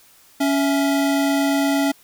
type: tone pair together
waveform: square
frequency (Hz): 279.2 / 661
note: C#4 / E5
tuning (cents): +13 / +5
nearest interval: octave + minor third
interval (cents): 1492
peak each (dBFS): -18 / -25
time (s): 0.4-1.92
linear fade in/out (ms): 10
effects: white hiss -52 dBFS RMS until 2.03 s